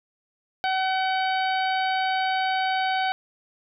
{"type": "harmonic tone", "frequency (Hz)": 757, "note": "F#5", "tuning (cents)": 39, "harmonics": [1, 2, 3, 4, 5, 6], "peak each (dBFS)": [-23, -29, -33, -35, -37, -39], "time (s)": [0.64, 3.12], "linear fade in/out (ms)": 0, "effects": []}